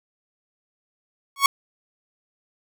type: tone with exponential growth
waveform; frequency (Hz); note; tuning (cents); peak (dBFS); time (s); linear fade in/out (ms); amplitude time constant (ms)
sawtooth; 1108.7; C#6; 0; -5; 1.36-1.46; 2; 21
effects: none